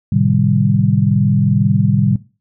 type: chord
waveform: sine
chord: A half-diminished seventh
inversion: none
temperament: equal with one note detuned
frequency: 110 / 130.81 / 152.8 / 196 Hz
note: A2 / C3 / Eb3 / G3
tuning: 0 / 0 / -31 / 0 cents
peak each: -16 dBFS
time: 0.12-2.16 s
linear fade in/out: 5 ms
effects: noise-tail reverb RT60 0.3 s tail -17 dB re dry